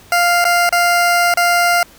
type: tone with dropouts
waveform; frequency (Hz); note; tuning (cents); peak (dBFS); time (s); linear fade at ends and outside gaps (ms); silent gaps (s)
20% pulse; 698.5; F5; 0; -6; 0.12-1.83; 2; 0.443-0.451 / 0.692-0.725 / 1.34-1.372
effects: pink hiss -44 dBFS RMS until 1.98 s